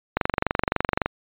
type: click train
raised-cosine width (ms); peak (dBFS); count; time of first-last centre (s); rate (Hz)
0.5; -5; 22; 0.17-1.06; 23.6
effects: resampled to 8000 Hz